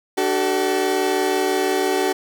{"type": "chord", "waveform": "30% pulse", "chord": "D major", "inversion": "none", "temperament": "equal with one note detuned", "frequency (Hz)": [293.7, 379.7, 440], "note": ["D4", "F#4", "A4"], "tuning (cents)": [0, 45, 0], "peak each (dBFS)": [-23, -17, -22], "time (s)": [0.17, 2.13], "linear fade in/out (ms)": 10, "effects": []}